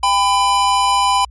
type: tone pair together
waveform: square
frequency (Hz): 796 / 1001.6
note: G5 / B5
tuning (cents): +26 / +24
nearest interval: major third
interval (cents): 398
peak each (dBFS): -18 / -14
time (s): 0.03-1.25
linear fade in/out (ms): 5
effects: added 60 Hz sine -36 dBFS peak until 1.3 s + MP3 48 kbps